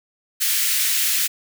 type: high-pass noise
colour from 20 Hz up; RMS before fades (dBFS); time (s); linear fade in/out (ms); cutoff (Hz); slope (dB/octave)
white; -20; 0.4-1.28; 20; 1700; 24
effects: none

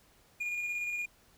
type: tone with tremolo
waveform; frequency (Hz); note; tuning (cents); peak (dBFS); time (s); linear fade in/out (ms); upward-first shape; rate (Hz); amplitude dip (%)
triangle; 2429; D#7; -42; -30; 0.4-1.06; 10; square; 17; 25
effects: pink hiss -64 dBFS RMS until 1.37 s

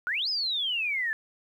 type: exponential two-way sweep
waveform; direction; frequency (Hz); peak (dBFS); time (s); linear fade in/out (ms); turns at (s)
sine; up then down; 1385 to 5200 to 1719; -26; 0.07-1.13; 0; 0.29
effects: 10-bit

